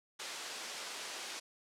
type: band-pass noise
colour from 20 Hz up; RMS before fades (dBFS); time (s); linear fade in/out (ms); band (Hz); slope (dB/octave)
white; -44; 0.19-1.4; 10; 340 to 6200; 12
effects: low-pass 11000 Hz 12 dB/octave